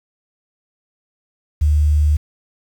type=tone; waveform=sine; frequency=75 Hz; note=D2; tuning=37 cents sharp; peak=-11 dBFS; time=1.61-2.17 s; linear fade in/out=10 ms; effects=7-bit